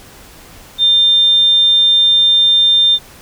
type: tone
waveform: sine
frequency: 3600 Hz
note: A7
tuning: 39 cents sharp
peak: -7 dBFS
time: 0.78-2.99 s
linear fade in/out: 50 ms
effects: pink hiss -39 dBFS RMS until 3.21 s